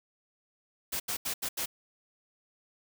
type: noise bursts at uneven times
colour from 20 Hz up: white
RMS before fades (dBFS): -33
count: 5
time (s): 0.92-1 / 1.08-1.17 / 1.25-1.34 / 1.42-1.49 / 1.57-1.66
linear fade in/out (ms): 10
effects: none

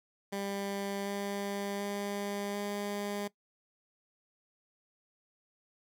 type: tone with pitch steps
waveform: 15% pulse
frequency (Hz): 198.9 / 200.5 / 202.1 / 203.8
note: G3 / G3 / G#3 / G#3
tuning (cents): +25 / +39 / -47 / -32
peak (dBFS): -28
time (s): 0.32-3.28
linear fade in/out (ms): 10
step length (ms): 740
effects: noise-tail reverb RT60 0.1 s tail -19 dB re dry

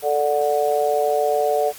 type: chord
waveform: sine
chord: D major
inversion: second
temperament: just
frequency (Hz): 440.5 / 587.3 / 734.2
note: A4 / D5 / F#5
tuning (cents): +2 / 0 / -14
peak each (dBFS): -21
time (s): 0.02-1.73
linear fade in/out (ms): 50
effects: white hiss -40 dBFS RMS until 1.78 s + Opus 24 kbps

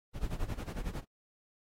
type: noise with tremolo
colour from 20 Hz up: brown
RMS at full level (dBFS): -33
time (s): 0.13-1.05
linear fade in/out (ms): 50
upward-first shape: sine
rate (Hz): 11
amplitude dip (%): 85
effects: AAC 48 kbps

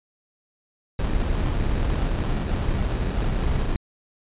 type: noise with sample-and-hold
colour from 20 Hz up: brown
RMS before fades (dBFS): -23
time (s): 0.99-3.76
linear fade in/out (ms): 2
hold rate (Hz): 2100
effects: resampled to 8000 Hz

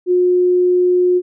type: tone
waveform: sine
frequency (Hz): 360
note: F#4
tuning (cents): -47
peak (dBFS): -10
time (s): 0.06-1.22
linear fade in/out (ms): 50
effects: none

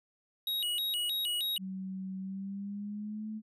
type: tone with vibrato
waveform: square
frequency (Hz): 3322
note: G#7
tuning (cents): 0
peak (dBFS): -31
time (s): 0.47-1.58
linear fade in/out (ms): 2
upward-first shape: square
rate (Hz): 3.2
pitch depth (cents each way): 230
type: tone with pitch glide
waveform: sine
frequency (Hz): 189.5 to 216.4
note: F#3 to A3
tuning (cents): +42 to -29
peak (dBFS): -36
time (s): 1.58-3.42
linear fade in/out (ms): 50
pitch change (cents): +229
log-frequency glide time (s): 2.19-3.29
effects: none

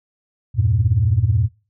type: chord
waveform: sine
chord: E diminished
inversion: none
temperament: equal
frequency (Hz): 82.41 / 98 / 116.54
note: E2 / G2 / Bb2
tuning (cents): 0 / 0 / 0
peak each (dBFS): -21 / -17 / -17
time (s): 0.54-1.49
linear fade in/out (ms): 50
effects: noise-tail reverb RT60 0.3 s tail -20 dB re dry + tanh soft clip ceiling -5 dBFS

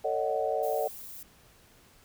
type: chord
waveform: sine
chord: D# half-diminished seventh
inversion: second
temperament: just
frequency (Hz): 448 / 560 / 622.3 / 746.7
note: A4 / C#5 / D#5 / F#5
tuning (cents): +31 / +18 / 0 / +16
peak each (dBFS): -32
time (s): 0.04-0.88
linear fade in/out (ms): 10
type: noise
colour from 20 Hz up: violet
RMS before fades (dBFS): -44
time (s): 0.63-1.23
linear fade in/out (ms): 2
effects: pink hiss -59 dBFS RMS until 2.04 s

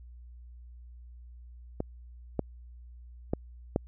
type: clicks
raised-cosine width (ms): 2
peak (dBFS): -17 / -14 / -14 / -12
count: 4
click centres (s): 1.804 / 2.393 / 3.335 / 3.761
effects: added 60 Hz sine -46 dBFS peak until 3.87 s

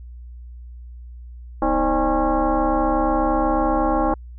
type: tone with frequency modulation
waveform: sine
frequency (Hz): 246.9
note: B3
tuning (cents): 0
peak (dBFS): -16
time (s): 1.62-4.14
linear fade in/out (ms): 2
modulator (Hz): 281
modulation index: 3
effects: added 60 Hz sine -35 dBFS peak until 4.38 s

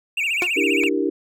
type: tone with vibrato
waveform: triangle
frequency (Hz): 2510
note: D#7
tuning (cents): +15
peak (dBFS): -18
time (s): 0.17-0.89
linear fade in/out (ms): 5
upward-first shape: sine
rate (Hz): 15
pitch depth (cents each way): 200
type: tone with exponential decay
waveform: sawtooth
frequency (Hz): 357.4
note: F4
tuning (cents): +40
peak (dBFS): -14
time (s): 0.42-0.51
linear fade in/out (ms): 1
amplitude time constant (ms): 18
type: chord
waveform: sine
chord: E half-diminished seventh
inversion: third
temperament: equal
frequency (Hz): 293.7 / 329.6 / 392 / 466.2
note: D4 / E4 / G4 / Bb4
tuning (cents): 0 / 0 / 0 / 0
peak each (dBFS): -23 / -24 / -23 / -27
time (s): 0.56-1.1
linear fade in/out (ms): 10
type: clicks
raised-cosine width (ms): 0.3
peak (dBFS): -17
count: 2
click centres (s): 0.835 / 0.838
effects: none

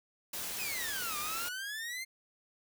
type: noise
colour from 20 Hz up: white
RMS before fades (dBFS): -39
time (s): 0.33-1.49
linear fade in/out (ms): 5
type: exponential two-way sweep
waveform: sawtooth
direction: down then up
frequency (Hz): 2632 to 1174.7 to 2125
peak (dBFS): -34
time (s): 0.58-2.05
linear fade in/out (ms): 20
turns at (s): 1.18
effects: none

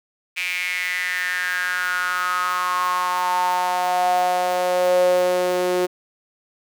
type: tone with high-pass filter sweep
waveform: sawtooth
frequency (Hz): 180.6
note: F#3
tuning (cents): -42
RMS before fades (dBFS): -21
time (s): 0.36-5.87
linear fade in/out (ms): 20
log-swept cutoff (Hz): 2400 to 410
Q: 7.3
effects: none

